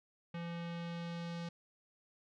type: tone with low-pass filter sweep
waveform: square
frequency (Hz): 170.1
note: F3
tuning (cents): -45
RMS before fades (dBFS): -42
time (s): 0.34-1.49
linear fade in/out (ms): 5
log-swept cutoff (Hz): 2800 to 4700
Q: 1.5
effects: none